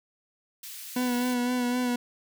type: high-pass noise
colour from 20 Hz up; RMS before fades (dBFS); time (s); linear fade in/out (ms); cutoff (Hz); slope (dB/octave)
white; -41; 0.63-1.34; 5; 2300; 12
type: tone with vibrato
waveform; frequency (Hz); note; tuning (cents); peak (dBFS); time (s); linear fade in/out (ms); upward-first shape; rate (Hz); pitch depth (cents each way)
40% pulse; 246.9; B3; 0; -24; 0.96-1.96; 5; sine; 3.9; 27
effects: none